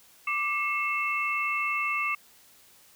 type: tone cluster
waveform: sine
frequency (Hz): 1174 / 2165 / 2661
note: D6 / C#7 / E7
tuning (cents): -1 / -41 / +16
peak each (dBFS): -30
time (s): 0.27-2.15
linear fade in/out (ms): 5
effects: white hiss -57 dBFS RMS until 2.95 s